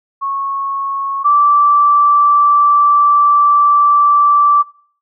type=tone pair in turn; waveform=sine; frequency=1100 / 1165.4 Hz; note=C#6 / D6; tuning=-14 / -14 cents; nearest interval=minor second; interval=100 cents; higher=second; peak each=-16 / -7 dBFS; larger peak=second; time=0.21-1.24 / 1.24-4.63 s; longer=second; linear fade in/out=20 ms; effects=noise-tail reverb RT60 0.6 s tail -23 dB re dry